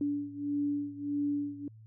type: beating tone pair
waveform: sine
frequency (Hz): 287.9 / 289.5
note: D4 / D4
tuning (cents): -34 / -25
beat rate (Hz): 1.6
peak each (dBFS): -32 / -35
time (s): 0.01-1.68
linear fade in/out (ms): 2
effects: added 110 Hz sine -50 dBFS peak until 1.86 s